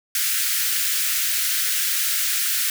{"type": "high-pass noise", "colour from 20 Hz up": "white", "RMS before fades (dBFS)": -22, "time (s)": [0.15, 2.7], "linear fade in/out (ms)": 2, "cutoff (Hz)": 1400, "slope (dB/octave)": 48, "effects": []}